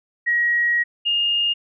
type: tone pair in turn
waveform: sine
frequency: 1900 / 2833 Hz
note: A#6 / F7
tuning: +33 / +24 cents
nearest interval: perfect fifth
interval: 691 cents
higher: second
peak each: -16 / -17 dBFS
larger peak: first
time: 0.26-0.84 / 1.05-1.54 s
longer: first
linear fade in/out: 20 ms
effects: none